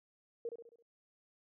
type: tone with echo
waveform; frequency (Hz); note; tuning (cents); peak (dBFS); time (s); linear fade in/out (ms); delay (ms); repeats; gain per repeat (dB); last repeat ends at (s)
sine; 466.2; A#4; 0; -36; 0.45-0.49; 2; 67; 5; -6; 0.825
effects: none